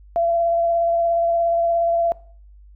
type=tone with vibrato; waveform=sine; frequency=678 Hz; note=E5; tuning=49 cents sharp; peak=-16 dBFS; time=0.16-2.12 s; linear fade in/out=0 ms; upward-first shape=sine; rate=17 Hz; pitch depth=15 cents each way; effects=noise-tail reverb RT60 0.5 s tail -20 dB re dry + added 50 Hz sine -43 dBFS peak until 2.75 s